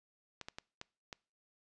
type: clicks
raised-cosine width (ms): 0.2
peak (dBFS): -26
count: 5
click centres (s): 0.413 / 0.485 / 0.585 / 0.814 / 1.128
effects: noise-tail reverb RT60 0.4 s tail -25 dB re dry + resampled to 22050 Hz